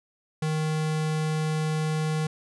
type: tone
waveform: square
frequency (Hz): 155.8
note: D#3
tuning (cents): +3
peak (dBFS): -25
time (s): 0.42-2.27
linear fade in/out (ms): 5
effects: resampled to 24000 Hz